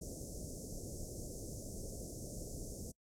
pink band-stop noise, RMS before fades -45 dBFS, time 0.01-2.92 s, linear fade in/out 10 ms, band 610 to 5600 Hz, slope 48 dB/octave, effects noise-tail reverb RT60 0.1 s tail -23 dB re dry + low-pass 10000 Hz 12 dB/octave

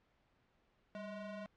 40% pulse ring-modulated tone, 418.2 Hz, G#4, 12 cents sharp, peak -40 dBFS, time 0.95-1.46 s, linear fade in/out 0 ms, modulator 221 Hz, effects pink hiss -75 dBFS RMS until 1.56 s + low-pass 3000 Hz 12 dB/octave

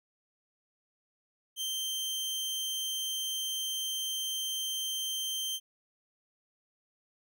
sawtooth tone, 3136 Hz, G7, in tune, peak -29 dBFS, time 1.56-5.6 s, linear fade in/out 50 ms, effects none

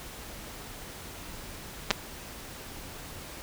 clicks, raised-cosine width 0.2 ms, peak -5 dBFS, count 2, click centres 1.906 / 1.911 s, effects pink hiss -43 dBFS RMS until 3.42 s

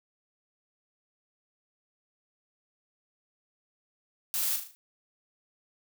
blue noise with echo, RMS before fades -30 dBFS, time 4.34-4.56 s, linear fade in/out 0 ms, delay 38 ms, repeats 5, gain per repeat -6 dB, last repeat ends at 4.75 s, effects none

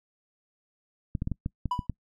clicks, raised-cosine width 5 ms, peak -17 dBFS, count 8, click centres 1.152 / 1.221 / 1.274 / 1.317 / 1.461 / 1.657 / 1.792 / 1.897 s
triangle tone with exponential decay, 987.8 Hz, B5, in tune, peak -21 dBFS, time 1.71-1.87 s, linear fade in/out 5 ms, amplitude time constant 33 ms
effects noise-tail reverb RT60 0.1 s tail -25 dB re dry

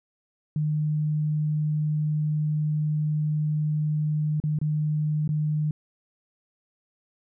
sine tone with dropouts, 152 Hz, D#3, 40 cents flat, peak -22 dBFS, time 0.56-5.71 s, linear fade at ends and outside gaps 2 ms, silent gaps 4.401-4.438 / 4.588-4.614 / 5.277-5.29 s, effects none

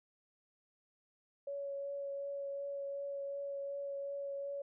sine tone with vibrato, 560 Hz, C#5, 18 cents sharp, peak -38 dBFS, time 1.47-4.62 s, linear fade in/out 5 ms, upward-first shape triangle, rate 2.7 Hz, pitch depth 12 cents each way, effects none

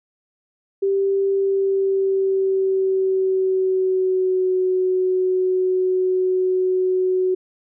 sine tone with pitch glide, 392 to 370.6 Hz, G4 to F#4, 0 to +3 cents, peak -16 dBFS, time 0.82-7.35 s, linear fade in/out 10 ms, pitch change -97 cents, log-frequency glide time 1.3-4.54 s, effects none

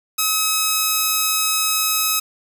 5% pulse tone, 1279 Hz, D#6, 47 cents sharp, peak -5 dBFS, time 0.18-2.2 s, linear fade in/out 10 ms, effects none

